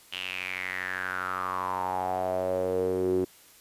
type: tone with band-pass filter sweep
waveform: sawtooth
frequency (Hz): 92.5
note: F#2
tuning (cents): 0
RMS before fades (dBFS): -30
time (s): 0.12-3.25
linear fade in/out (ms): 10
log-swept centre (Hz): 3000 to 340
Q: 6.7
effects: white hiss -55 dBFS RMS until 3.6 s + resampled to 32000 Hz